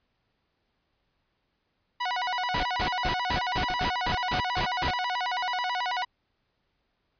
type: tone with vibrato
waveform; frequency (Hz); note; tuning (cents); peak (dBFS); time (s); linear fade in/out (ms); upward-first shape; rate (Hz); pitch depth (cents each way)
sawtooth; 848; G#5; +36; -23; 2-6.05; 10; square; 9.2; 250
type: noise bursts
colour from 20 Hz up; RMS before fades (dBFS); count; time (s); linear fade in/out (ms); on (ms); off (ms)
pink; -29; 10; 2.54-4.91; 5; 93; 160
type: noise with exponential decay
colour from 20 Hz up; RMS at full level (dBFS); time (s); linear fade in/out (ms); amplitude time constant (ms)
pink; -30; 3.7-3.81; 1; 23
effects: pink hiss -75 dBFS RMS until 7.19 s + resampled to 11025 Hz